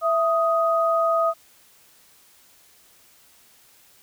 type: tone pair together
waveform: sine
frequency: 662.1 / 1249 Hz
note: E5 / D#6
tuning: +7 / +6 cents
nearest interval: major seventh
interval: 1099 cents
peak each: -20 / -21 dBFS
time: 0.01-1.34 s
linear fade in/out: 50 ms
effects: white hiss -55 dBFS RMS until 4.02 s